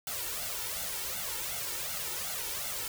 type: noise with flanger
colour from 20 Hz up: white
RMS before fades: -36 dBFS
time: 0.07-2.88 s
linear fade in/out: 2 ms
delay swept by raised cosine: 1.4 to 2.26 ms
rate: 2.7 Hz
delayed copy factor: +0.8
effects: none